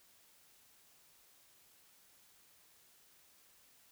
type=silence; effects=white hiss -66 dBFS RMS until 3.91 s